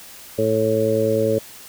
harmonic tone, 110 Hz, A2, in tune, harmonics 1 / 2 / 3 / 4 / 5, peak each -26 / -26 / -26 / -20 / -20 dBFS, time 0.38-1.39 s, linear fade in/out 10 ms, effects white hiss -41 dBFS RMS until 1.68 s

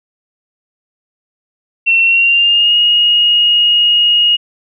sine tone with pitch glide, 2711 to 2872 Hz, E7 to F7, +48 to +48 cents, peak -7 dBFS, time 1.86-4.37 s, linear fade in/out 20 ms, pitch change +100 cents, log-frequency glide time 2.03-2.76 s, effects none

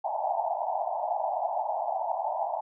pink band-pass noise, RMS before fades -30 dBFS, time 0.04-2.61 s, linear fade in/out 10 ms, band 630 to 920 Hz, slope 96 dB/octave, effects none

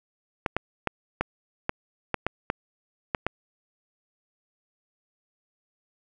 clicks, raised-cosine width 0.5 ms, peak -9 dBFS, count 10, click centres 0.462 / 0.566 / 0.873 / 1.21 / 1.694 / 2.143 / 2.266 / 2.501 / 3.148 / 3.266 s, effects none

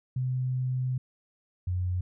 sine tone pair in turn, 128 / 90.51 Hz, C3 / F#2, -38 / -38 cents, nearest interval tritone, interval 600 cents, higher first, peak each -26 dBFS, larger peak neither, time 0.16-0.98 / 1.67-2.01 s, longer first, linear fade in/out 5 ms, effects none

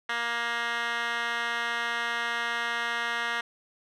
10% pulse tone with band-pass filter, 235.1 Hz, A#3, 15 cents sharp, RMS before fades -30 dBFS, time 0.09-3.41 s, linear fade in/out 5 ms, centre 2100 Hz, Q 3.6, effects none

